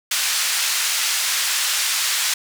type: band-pass noise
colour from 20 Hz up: white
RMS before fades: -21 dBFS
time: 0.11-2.34 s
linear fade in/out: 5 ms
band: 1400 to 7900 Hz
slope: 12 dB/octave
effects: none